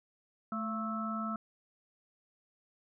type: harmonic tone with a mistuned harmonic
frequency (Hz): 218.8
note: A3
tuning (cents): -9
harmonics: 1 / 3 / 5 / 6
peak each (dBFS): -36 / -44 / -46 / -37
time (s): 0.52-1.36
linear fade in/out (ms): 2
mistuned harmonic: 3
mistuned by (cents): +59
effects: none